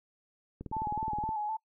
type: click train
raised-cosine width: 3 ms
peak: -27 dBFS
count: 14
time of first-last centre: 0.61-1.291 s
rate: 19.1 Hz
type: tone with vibrato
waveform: sine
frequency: 859 Hz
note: A5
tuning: 42 cents flat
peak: -31 dBFS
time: 0.72-1.57 s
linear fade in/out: 10 ms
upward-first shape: square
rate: 3.9 Hz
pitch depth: 39 cents each way
effects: noise-tail reverb RT60 0.1 s tail -23 dB re dry